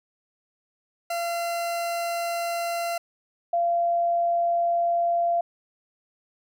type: tone pair in turn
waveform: 40% pulse / sine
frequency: 684 / 687.4 Hz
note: F5 / F5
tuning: -36 / -28 cents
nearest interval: unison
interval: 8 cents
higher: second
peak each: -25 / -20 dBFS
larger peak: second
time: 1.1-2.98 / 3.53-5.41 s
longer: neither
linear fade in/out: 5 ms
effects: none